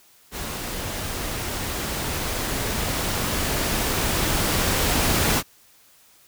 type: noise with level ramp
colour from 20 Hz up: pink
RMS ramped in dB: -31 to -20 dBFS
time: 0.31-5.43 s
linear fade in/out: 50 ms
effects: white hiss -55 dBFS RMS until 6.27 s